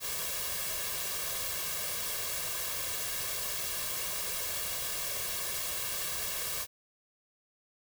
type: noise with comb filter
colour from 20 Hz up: white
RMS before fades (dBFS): -35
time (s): 0-6.67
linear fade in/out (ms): 50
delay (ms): 1.8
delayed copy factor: +0.7
effects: none